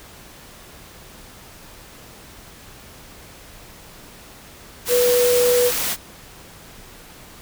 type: tone in noise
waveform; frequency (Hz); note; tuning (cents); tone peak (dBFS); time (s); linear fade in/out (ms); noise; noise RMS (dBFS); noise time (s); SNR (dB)
sine; 489.5; B4; -15; -14; 4.88-5.72; 50; white; -23; 4.85-5.97; +6
effects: pink hiss -43 dBFS RMS until 7.41 s